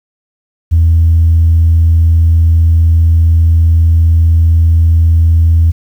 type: tone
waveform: sine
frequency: 82.41 Hz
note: E2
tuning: in tune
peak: -3 dBFS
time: 0.71-5.72 s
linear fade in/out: 20 ms
effects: tanh soft clip ceiling -1 dBFS + 7-bit